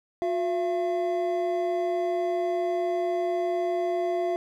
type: tone pair together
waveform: triangle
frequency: 359.2 / 678 Hz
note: F4 / E5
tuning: +49 / +49 cents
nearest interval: major seventh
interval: 1100 cents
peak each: -25 dBFS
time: 0.22-4.36 s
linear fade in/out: 0 ms
effects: none